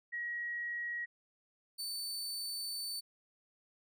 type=tone pair in turn; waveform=sine / sawtooth; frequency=1903 / 4526 Hz; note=A#6 / C#8; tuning=+35 / +35 cents; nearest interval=octave + minor third; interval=1500 cents; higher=second; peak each=-36 / -35 dBFS; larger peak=second; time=0.12-1.06 / 1.78-3.01 s; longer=second; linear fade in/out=20 ms; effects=none